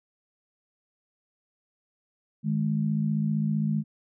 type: tone pair together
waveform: sine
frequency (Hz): 155.04 / 210.4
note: D#3 / G#3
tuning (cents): -6 / +23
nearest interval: perfect fourth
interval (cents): 529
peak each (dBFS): -26 / -26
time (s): 2.43-3.84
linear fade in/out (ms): 50
effects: none